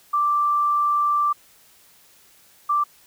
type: tone pair in turn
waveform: sine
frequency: 1174.7 / 1174.7 Hz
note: D6 / D6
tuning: 0 / 0 cents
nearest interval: unison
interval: 0 cents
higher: neither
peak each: -17 dBFS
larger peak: neither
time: 0.13-1.33 / 2.69-2.84 s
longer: first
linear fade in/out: 10 ms
effects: white hiss -54 dBFS RMS until 3.06 s